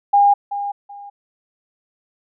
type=tone with echo; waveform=sine; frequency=810 Hz; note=G#5; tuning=43 cents flat; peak=-9 dBFS; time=0.13-0.34 s; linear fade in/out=10 ms; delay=380 ms; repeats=2; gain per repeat=-12 dB; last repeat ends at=1.1 s; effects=none